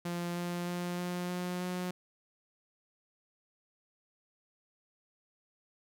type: tone with pitch steps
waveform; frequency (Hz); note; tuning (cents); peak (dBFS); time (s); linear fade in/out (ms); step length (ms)
sawtooth; 173.5 / 174.91 / 176.33 / 177.76 / 179.2 / 180.66; F3 / F3 / F3 / F3 / F3 / F#3; -11 / +3 / +17 / +31 / +45 / -41; -30; 0.05-1.91; 5; 310
effects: none